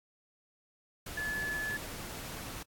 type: tone in noise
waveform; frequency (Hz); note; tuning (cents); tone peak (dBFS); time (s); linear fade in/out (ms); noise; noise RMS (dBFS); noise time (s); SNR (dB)
sine; 1722; A6; -38; -33; 1.17-1.77; 5; pink; -43; 1.06-2.63; +7
effects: AAC 64 kbps